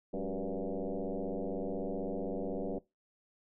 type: tone with frequency modulation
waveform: sine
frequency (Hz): 106.5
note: G#2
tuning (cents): +44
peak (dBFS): -33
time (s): 0.13-2.79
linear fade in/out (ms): 10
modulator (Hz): 95.9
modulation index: 5.5
effects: noise-tail reverb RT60 0.2 s tail -19 dB re dry